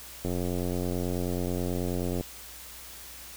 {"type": "click train", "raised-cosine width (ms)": 2, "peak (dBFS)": -18, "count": 176, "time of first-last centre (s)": [0.25, 2.21], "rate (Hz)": 89.3, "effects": ["added 60 Hz sine -53 dBFS peak until 3.36 s", "white hiss -45 dBFS RMS until 3.36 s"]}